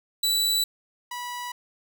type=tone pair in turn; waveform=sawtooth; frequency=3951 / 977.8 Hz; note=B7 / B5; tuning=0 / -18 cents; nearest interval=2 octaves; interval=2418 cents; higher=first; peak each=-18 / -28 dBFS; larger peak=first; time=0.23-0.64 / 1.11-1.52 s; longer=neither; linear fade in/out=5 ms; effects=none